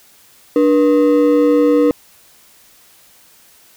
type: ring-modulated tone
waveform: triangle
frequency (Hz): 388.5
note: G4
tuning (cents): -16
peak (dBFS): -4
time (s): 0.56-1.91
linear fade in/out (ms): 0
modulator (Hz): 94.2
effects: white hiss -48 dBFS RMS until 3.76 s